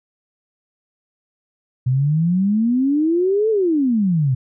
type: exponential two-way sweep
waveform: sine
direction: up then down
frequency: 123.47 to 450 to 123.47 Hz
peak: -14 dBFS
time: 1.86-4.35 s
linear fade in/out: 10 ms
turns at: 3.5 s
effects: none